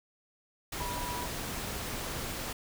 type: tone in noise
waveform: sine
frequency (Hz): 975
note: B5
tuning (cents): -23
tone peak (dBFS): -37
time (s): 0.8-1.26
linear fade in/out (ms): 5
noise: pink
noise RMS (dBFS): -37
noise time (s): 0.72-2.53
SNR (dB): -3
effects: none